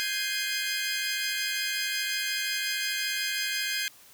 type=chord; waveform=20% pulse; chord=Ab major seventh; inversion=third; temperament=equal; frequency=1568 / 1661.2 / 2093 / 2489 Hz; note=G6 / Ab6 / C7 / Eb7; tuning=0 / 0 / 0 / 0 cents; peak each=-29 dBFS; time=0-3.88 s; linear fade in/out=0 ms; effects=white hiss -54 dBFS RMS until 4.13 s